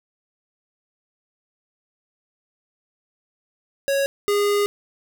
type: tone pair in turn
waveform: square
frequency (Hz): 553 / 409.1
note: C#5 / G#4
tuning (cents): -4 / -26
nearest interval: perfect fourth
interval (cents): 522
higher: first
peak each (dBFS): -19 / -18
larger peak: second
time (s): 3.88-4.06 / 4.28-4.66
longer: second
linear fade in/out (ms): 0
effects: none